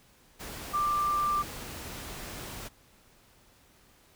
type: tone in noise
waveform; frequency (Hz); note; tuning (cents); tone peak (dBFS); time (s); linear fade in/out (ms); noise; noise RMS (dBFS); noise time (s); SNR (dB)
sine; 1183; D6; +12; -25; 0.73-1.43; 20; pink; -41; 0.39-2.69; +13
effects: pink hiss -61 dBFS RMS until 4.15 s